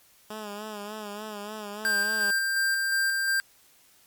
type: tone with vibrato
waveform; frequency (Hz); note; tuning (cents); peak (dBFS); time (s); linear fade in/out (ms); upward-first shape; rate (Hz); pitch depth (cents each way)
10% pulse; 210; G#3; +19; -27; 0.3-2.31; 5; sine; 3.4; 58
type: tone with tremolo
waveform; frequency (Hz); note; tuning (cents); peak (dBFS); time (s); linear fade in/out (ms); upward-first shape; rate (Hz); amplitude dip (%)
square; 1575; G6; +8; -23; 1.85-3.4; 0; square; 2.8; 25
effects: white hiss -59 dBFS RMS until 4.06 s + MP3 96 kbps